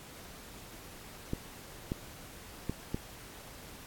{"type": "clicks", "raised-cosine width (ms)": 3, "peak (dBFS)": -19, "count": 4, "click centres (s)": [1.334, 1.919, 2.696, 2.945], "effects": ["pink hiss -50 dBFS RMS until 3.86 s", "AAC 64 kbps"]}